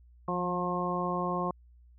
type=harmonic tone with a mistuned harmonic; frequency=178.6 Hz; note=F3; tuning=39 cents sharp; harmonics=1 / 2 / 3 / 4 / 5 / 6; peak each=-34 / -36 / -37 / -37 / -39 / -33 dBFS; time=0.28-1.51 s; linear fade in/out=2 ms; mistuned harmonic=1; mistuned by=-23 cents; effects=added 60 Hz sine -54 dBFS peak until 1.98 s